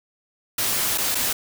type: noise with dropouts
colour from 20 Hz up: white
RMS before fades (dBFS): -23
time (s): 0.58-1.33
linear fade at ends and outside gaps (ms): 5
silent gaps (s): 0.977-0.981 / 1.148-1.152
effects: none